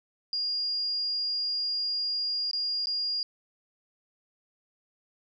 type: tone with dropouts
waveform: sine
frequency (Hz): 4833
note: D8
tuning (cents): +49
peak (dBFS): -27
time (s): 0.33-3.23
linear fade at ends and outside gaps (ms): 1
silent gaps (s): 2.512-2.532 / 2.858-2.87
effects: none